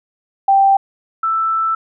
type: tone pair in turn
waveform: sine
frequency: 784 / 1323.9 Hz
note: G5 / E6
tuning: 0 / +7 cents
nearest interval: major sixth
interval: 907 cents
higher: second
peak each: -8 / -14 dBFS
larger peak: first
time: 0.48-0.77 / 1.23-1.75 s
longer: second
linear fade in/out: 5 ms
effects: none